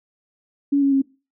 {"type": "tone with pitch steps", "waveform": "sine", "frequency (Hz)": [282.4, 276.7, 271.2], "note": ["C#4", "C#4", "C#4"], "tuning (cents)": [32, -3, -38], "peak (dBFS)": -14, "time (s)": [0.72, 1.02], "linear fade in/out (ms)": 10, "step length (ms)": 100, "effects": ["noise-tail reverb RT60 0.3 s tail -21 dB re dry"]}